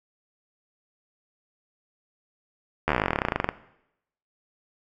slowing click train, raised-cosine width 0.5 ms, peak -7 dBFS, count 25, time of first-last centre 2.88-3.49 s, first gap 12 ms, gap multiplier 1.06, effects noise-tail reverb RT60 0.8 s tail -17 dB re dry

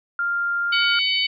sine tone with pitch glide, 1396.9 to 1407.4 Hz, F6 to F6, 0 to +13 cents, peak -20 dBFS, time 0.19-0.99 s, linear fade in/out 2 ms, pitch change +13 cents, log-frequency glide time 0.59-0.88 s
harmonic tone, 751 Hz, F#5, 26 cents sharp, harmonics 3 / 4 / 5 / 6, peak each -24 / -21 / -30 / -26 dBFS, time 0.72-1.27 s, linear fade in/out 10 ms
effects none

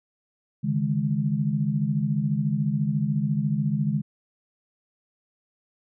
sine chord, C# suspended second, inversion none, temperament equal with one note detuned, 141.42 / 155.56 / 207.7 Hz, C#3 / D#3 / G#3, +35 / 0 / 0 cents, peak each -26 dBFS, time 0.63-4.02 s, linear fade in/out 20 ms, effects none

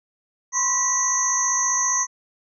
sine tone cluster, 1019 / 1074 / 1947 / 5940 / 6420 Hz, C6 / C6 / B6 / F#8 / G8, -46 / +45 / -25 / +6 / +40 cents, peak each -28 / -29 / -31 / -23 / -22 dBFS, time 0.52-2.07 s, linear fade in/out 50 ms, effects none

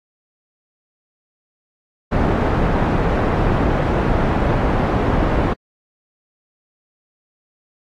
pink low-pass noise, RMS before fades -17 dBFS, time 2.11-5.54 s, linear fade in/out 20 ms, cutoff 1100 Hz, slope 12 dB/octave, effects AAC 48 kbps

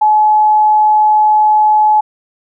sine tone, 853 Hz, G#5, 46 cents sharp, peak -6 dBFS, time 0.01-2.01 s, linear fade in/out 10 ms, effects none

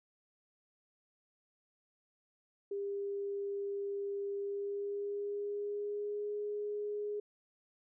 sine tone with pitch glide, 400.7 to 415.3 Hz, G4 to G#4, +38 to 0 cents, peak -35 dBFS, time 2.71-7.2 s, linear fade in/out 5 ms, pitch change +62 cents, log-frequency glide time 4.38-6.33 s, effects none

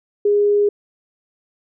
sine tone, 410.9 Hz, G#4, 18 cents flat, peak -12 dBFS, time 0.25-0.69 s, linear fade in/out 5 ms, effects none

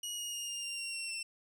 20% pulse tone with pitch steps, 2900 / 2870 / 2840 / 2811 / 2782 / 2753 / 2725 / 2696 Hz, F#7 / F7 / F7 / F7 / F7 / F7 / F7 / E7, -35 / +47 / +28 / +11 / -7 / -25 / -43 / +38 cents, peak -32 dBFS, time 0.03-1.23 s, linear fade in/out 5 ms, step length 150 ms, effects none

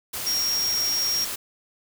sine tone in noise, 5588 Hz, F8, in tune, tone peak -22 dBFS, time 0.26-1.25 s, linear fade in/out 10 ms, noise white, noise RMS -31 dBFS, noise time 0.13-1.36 s, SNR +6 dB, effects none

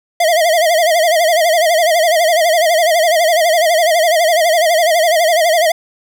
square tone with vibrato, 660 Hz, E5, 2 cents sharp, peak -10 dBFS, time 0.2-5.72 s, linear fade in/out 5 ms, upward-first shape sine, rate 12 Hz, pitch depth 120 cents each way, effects none

